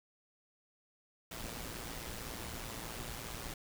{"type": "noise with amplitude modulation", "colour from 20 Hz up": "pink", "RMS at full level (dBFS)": -41, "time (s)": [1.31, 3.54], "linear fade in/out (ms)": 5, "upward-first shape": "sine", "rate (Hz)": 116, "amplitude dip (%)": 60, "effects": []}